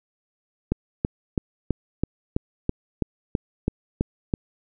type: click train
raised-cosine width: 3 ms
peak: -8 dBFS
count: 12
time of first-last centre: 0.72-4.338 s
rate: 3.04 Hz
effects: none